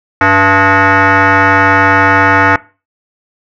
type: tone with frequency modulation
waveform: sine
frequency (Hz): 289.5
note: D4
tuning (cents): -25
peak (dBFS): -4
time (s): 0.21-2.56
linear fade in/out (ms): 2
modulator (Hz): 388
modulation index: 4.5
effects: noise-tail reverb RT60 0.3 s tail -19 dB re dry + tanh soft clip ceiling -1 dBFS